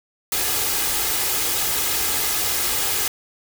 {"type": "noise with comb filter", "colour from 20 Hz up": "white", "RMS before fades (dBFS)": -22, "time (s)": [0.32, 3.08], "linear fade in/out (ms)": 2, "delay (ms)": 2.4, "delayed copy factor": 0.5, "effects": []}